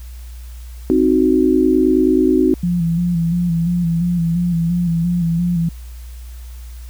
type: chord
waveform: sine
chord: C diminished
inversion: none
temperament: equal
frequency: 261.6 / 311.1 / 370 Hz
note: C4 / Eb4 / Gb4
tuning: 0 / 0 / 0 cents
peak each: -15 dBFS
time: 0.9-2.54 s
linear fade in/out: 0 ms
type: tone with vibrato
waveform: sine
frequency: 171.2 Hz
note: F3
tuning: 34 cents flat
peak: -14 dBFS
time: 2.63-5.69 s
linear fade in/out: 5 ms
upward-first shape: square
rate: 2.9 Hz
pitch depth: 44 cents each way
effects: added 60 Hz sine -30 dBFS peak until 6.89 s + white hiss -47 dBFS RMS until 6.89 s